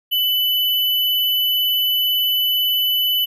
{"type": "tone pair together", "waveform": "sine", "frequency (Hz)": [2994, 11976], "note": ["F#7", "F#9"], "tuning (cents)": [20, 20], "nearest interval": "2 octaves", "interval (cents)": 2400, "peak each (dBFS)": [-16, -23], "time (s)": [0.11, 3.26], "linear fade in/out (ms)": 20, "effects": []}